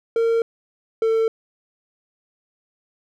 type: tone pair in turn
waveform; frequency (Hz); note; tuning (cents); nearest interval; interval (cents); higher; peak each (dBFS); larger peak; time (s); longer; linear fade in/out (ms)
triangle; 458.5 / 448.3; A#4 / A4; -29 / +32; unison; 39; first; -14; neither; 0.16-0.42 / 1.02-1.28; neither; 2
effects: none